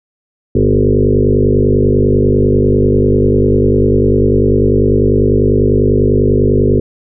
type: tone with frequency modulation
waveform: sine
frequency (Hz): 246.9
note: B3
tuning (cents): 0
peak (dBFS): -7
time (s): 0.55-6.8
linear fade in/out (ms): 5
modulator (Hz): 50.1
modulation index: 4.2
effects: none